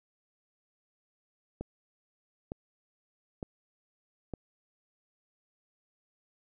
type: click train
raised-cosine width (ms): 2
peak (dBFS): -23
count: 4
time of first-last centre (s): 1.61-4.337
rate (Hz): 1.1
effects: none